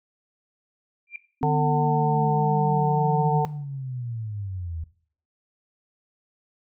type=tone with exponential growth; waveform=sine; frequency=2376 Hz; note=D7; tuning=20 cents sharp; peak=-28 dBFS; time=1.07-1.16 s; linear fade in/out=2 ms; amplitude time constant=18 ms
type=linear sweep; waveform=sine; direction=down; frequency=262.8 to 77.78 Hz; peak=-29 dBFS; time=1.41-4.84 s; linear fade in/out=5 ms
type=harmonic tone; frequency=149.7 Hz; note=D3; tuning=33 cents sharp; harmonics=1 / 3 / 5 / 6; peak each=-22 / -26 / -25 / -25 dBFS; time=1.43-3.45 s; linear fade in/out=0 ms
effects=noise-tail reverb RT60 0.5 s tail -17 dB re dry